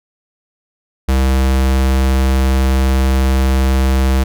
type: tone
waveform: square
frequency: 65.9 Hz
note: C2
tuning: 13 cents sharp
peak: -11 dBFS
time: 1.08-4.24 s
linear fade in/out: 10 ms
effects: none